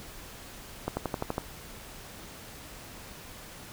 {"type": "accelerating click train", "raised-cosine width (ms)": 1, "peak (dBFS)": -15, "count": 7, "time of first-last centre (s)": [0.88, 1.381], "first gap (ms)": 90, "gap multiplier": 0.97, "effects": ["pink hiss -46 dBFS RMS until 3.72 s"]}